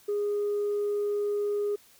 sine tone, 411.8 Hz, G#4, 15 cents flat, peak -24 dBFS, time 0.08-1.76 s, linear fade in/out 10 ms, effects tanh soft clip ceiling -23 dBFS + white hiss -58 dBFS RMS until 1.99 s

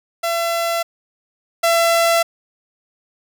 sawtooth tone pair in turn, 675 / 672.7 Hz, E5 / E5, +41 / +35 cents, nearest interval unison, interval 6 cents, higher first, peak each -14 / -9 dBFS, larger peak second, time 0.23-0.83 / 1.63-2.23 s, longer neither, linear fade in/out 10 ms, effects none

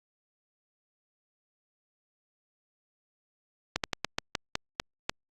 slowing click train, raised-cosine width 0.2 ms, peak -10 dBFS, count 9, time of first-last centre 3.76-5.095 s, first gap 78 ms, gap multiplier 1.21, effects Opus 48 kbps

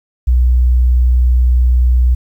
sine tone, 61.74 Hz, B1, in tune, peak -7 dBFS, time 0.27-2.15 s, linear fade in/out 10 ms, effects 8-bit

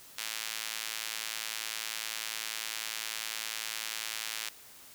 sawtooth tone with high-pass filter, 110 Hz, A2, in tune, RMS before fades -38 dBFS, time 0.18-4.49 s, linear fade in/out 5 ms, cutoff 2600 Hz, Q 0.76, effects white hiss -53 dBFS RMS until 4.94 s

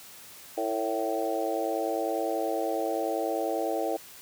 harmonic tone with a mistuned harmonic, 110 Hz, A2, in tune, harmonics 3 / 4 / 5 / 6 / 7, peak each -33 / -33 / -33 / -33 / -33 dBFS, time 0.57-3.97 s, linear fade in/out 10 ms, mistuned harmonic 4, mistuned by +36 cents, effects white hiss -48 dBFS RMS until 4.21 s + high-pass 60 Hz 12 dB/octave

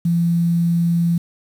sine tone with quantisation, 170 Hz, F3, 46 cents flat, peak -14 dBFS, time 0.05-1.18 s, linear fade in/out 5 ms, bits 7, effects none

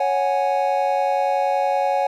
triangle chord, C# suspended fourth, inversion none, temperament equal, 554.4 / 740 / 830.6 Hz, C#5 / F#5 / G#5, 0 / 0 / 0 cents, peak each -20 dBFS, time 0-2.07 s, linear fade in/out 5 ms, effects none

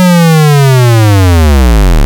square linear sweep, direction down, 184.6 to 32.7 Hz, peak -3 dBFS, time 0-2.05 s, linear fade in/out 0 ms, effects none

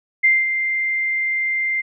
sine tone with ADSR envelope, 2093 Hz, C7, in tune, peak -10 dBFS, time 0.23-1.82 s, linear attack 17 ms, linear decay 210 ms, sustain -8 dB, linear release 20 ms, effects none

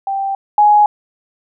sine tone pair in turn, 784 / 834.8 Hz, G5 / G#5, 0 / +9 cents, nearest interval minor second, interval 109 cents, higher second, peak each -16 / -6 dBFS, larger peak second, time 0.07-0.35 / 0.58-0.86 s, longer neither, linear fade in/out 2 ms, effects none

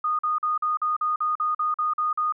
sine tone bursts, 1232 Hz, D#6, 17 cents flat, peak -21 dBFS, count 12, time 0.04-2.324 s, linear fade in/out 5 ms, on 150 ms, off 44 ms, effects none

